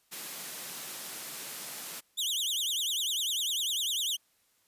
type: high-pass noise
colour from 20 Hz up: white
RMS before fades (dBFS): -40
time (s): 0.11-2.01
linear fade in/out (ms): 20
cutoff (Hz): 130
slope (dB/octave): 48
type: tone with vibrato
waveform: sawtooth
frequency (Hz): 3345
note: G#7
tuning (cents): +12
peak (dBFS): -26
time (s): 2.17-4.17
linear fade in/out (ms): 20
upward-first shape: triangle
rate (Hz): 10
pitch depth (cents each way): 280
effects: white hiss -70 dBFS RMS until 4.67 s + resampled to 32000 Hz